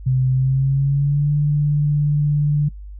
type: tone with pitch glide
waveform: sine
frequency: 129.6 to 147.16 Hz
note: C3 to D3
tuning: -16 to +4 cents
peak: -14 dBFS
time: 0.06-2.69 s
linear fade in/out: 10 ms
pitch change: +220 cents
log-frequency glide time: 0.32-1.32 s
effects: noise-tail reverb RT60 0.1 s tail -22 dB re dry + added 50 Hz sine -32 dBFS peak until 2.99 s